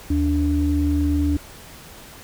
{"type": "tone pair together", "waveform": "sine", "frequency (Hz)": [76.92, 290.4], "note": ["D#2", "D4"], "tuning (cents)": [-19, -19], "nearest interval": "octave + major seventh", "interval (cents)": 2300, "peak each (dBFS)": -19, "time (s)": [0.1, 1.37], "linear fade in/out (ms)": 5, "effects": ["tanh soft clip ceiling -9 dBFS", "pink hiss -42 dBFS RMS until 2.23 s"]}